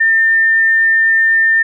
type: tone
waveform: sine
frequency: 1802 Hz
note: A6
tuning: 41 cents sharp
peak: -8 dBFS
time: 0-1.63 s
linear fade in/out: 10 ms
effects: none